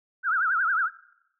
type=tone with vibrato; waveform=sine; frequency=1435 Hz; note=F6; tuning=47 cents sharp; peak=-21 dBFS; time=0.23-0.9 s; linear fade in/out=50 ms; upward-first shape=triangle; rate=11 Hz; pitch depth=230 cents each way; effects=noise-tail reverb RT60 0.8 s tail -19 dB re dry